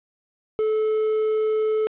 triangle tone, 433.8 Hz, A4, 25 cents flat, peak -17 dBFS, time 0.59-1.87 s, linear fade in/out 0 ms, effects resampled to 8000 Hz + 9-bit

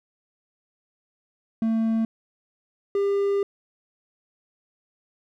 triangle tone pair in turn, 224.3 / 399.7 Hz, A3 / G4, +34 / +34 cents, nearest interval minor seventh, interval 1000 cents, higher second, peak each -18 dBFS, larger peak neither, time 1.62-2.05 / 2.95-3.43 s, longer second, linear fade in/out 2 ms, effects none

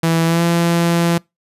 sawtooth tone with pitch glide, 164.81 to 169.93 Hz, E3 to F3, 0 to -47 cents, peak -9 dBFS, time 0.03-1.18 s, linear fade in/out 5 ms, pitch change +53 cents, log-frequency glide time 0.26-0.42 s, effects noise-tail reverb RT60 0.2 s tail -25 dB re dry + resampled to 32000 Hz

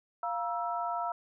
sine tone cluster, 697 / 950 / 1321 Hz, F5 / A#5 / E6, -4 / +33 / +3 cents, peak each -34 / -35 / -36 dBFS, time 0.23-1.12 s, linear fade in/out 2 ms, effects none

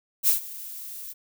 violet noise with ADSR envelope, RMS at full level -18 dBFS, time 0.23-1.14 s, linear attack 48 ms, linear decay 120 ms, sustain -20 dB, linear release 27 ms, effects none

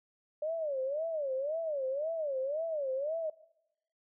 sine tone with vibrato, 587.3 Hz, D5, in tune, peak -31 dBFS, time 0.42-3.3 s, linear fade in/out 5 ms, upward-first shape sine, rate 1.9 Hz, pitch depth 210 cents each way, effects noise-tail reverb RT60 0.8 s tail -20 dB re dry

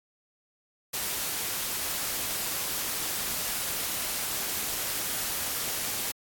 white noise, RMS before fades -31 dBFS, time 0.93-6.12 s, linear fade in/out 10 ms, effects AAC 64 kbps

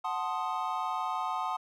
triangle chord, F# diminished seventh, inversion none, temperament equal, 740 / 880 / 1046.5 / 1244.5 Hz, F#5 / A5 / C6 / Eb6, 0 / 0 / 0 / 0 cents, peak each -34 dBFS, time 0.04-1.57 s, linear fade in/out 10 ms, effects none

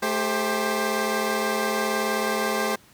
15% pulse tone cluster, 217.2 / 395.3 / 525 Hz, A3 / G4 / C5, -22 / +15 / +6 cents, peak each -21 dBFS, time 0.02-2.76 s, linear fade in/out 10 ms, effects pink hiss -54 dBFS RMS until 2.93 s + high-pass 80 Hz 12 dB/octave

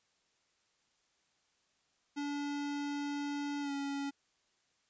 square tone with pitch glide, 287.6 to 280.1 Hz, D4 to C#4, -36 to +18 cents, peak -36 dBFS, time 2.16-4.11 s, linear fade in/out 20 ms, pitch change -46 cents, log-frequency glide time 3.61-3.72 s, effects white hiss -75 dBFS RMS until 4.89 s + resampled to 16000 Hz

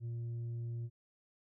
sine tone with tanh clipping, 117.4 Hz, A#2, 13 cents sharp, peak -38 dBFS, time 0-0.9 s, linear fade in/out 50 ms, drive 3 dB, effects none

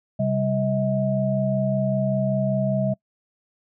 sine tone cluster, 131.9 / 197.1 / 637 Hz, C3 / G3 / D#5, +14 / +10 / +41 cents, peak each -24 dBFS, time 0.19-2.94 s, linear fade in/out 10 ms, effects noise-tail reverb RT60 0.1 s tail -24 dB re dry

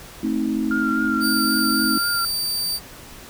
sine chord, A diminished, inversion none, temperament just, 220 / 264 / 316.8 Hz, A3 / C4 / Eb4, 0 / +16 / +31 cents, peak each -24 dBFS, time 0.23-1.98 s, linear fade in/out 5 ms
sine tone with vibrato, 1396.9 Hz, F6, in tune, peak -22 dBFS, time 0.71-2.25 s, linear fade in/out 2 ms, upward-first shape triangle, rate 3.8 Hz, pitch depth 34 cents each way
sawtooth tone, 4641 Hz, D8, 21 cents flat, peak -19 dBFS, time 1.2-2.8 s, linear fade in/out 50 ms
effects pink hiss -41 dBFS RMS until 3.29 s

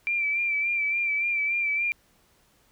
sine tone with vibrato, 2349 Hz, D7, in tune, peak -23 dBFS, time 0.07-1.92 s, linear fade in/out 0 ms, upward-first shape sine, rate 3.5 Hz, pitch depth 41 cents each way, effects pink hiss -63 dBFS RMS until 2.71 s

